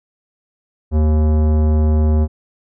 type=tone with tanh clipping; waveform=sine; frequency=77 Hz; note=D#2; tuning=17 cents flat; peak=-13 dBFS; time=0.91-2.28 s; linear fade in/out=50 ms; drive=17 dB; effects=none